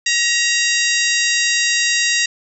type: harmonic tone with a mistuned harmonic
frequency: 949 Hz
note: A#5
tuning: 31 cents sharp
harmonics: 2 / 3 / 4 / 5 / 6 / 7 / 8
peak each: -19 / -21 / -22 / -23 / -24 / -24 / -25 dBFS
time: 0.06-2.26 s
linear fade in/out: 5 ms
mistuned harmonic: 3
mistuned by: -49 cents
effects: none